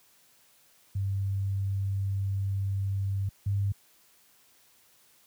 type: tone pair in turn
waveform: sine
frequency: 98 / 99.66 Hz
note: G2 / G2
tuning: 0 / +29 cents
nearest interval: unison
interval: 29 cents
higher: second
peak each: -26 / -24 dBFS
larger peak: second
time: 0.95-3.29 / 3.46-3.72 s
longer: first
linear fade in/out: 5 ms
effects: white hiss -62 dBFS RMS until 5.26 s + high-pass 60 Hz 12 dB/octave